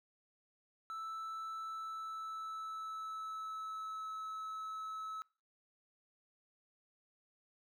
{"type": "tone with pitch glide", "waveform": "triangle", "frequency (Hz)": [1318.5, 1297.3], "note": ["E6", "E6"], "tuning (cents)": [0, -28], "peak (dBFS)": -39, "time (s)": [0.9, 5.22], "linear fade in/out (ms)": 0, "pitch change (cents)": -28, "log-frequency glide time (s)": [1.6, 4.12], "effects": ["noise-tail reverb RT60 0.4 s tail -24 dB re dry"]}